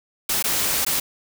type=noise with dropouts; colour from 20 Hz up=white; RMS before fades=-22 dBFS; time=0.29-1 s; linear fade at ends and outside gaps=5 ms; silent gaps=0.426-0.44 / 0.849-0.864 s; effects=none